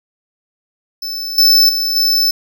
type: tone with level steps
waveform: square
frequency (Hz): 5274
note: E8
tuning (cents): 0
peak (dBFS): -21 / -7 / -15 / -11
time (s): 1.02-2.31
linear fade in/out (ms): 5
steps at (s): 1.38 / 1.69 / 1.96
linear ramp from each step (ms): 2
effects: none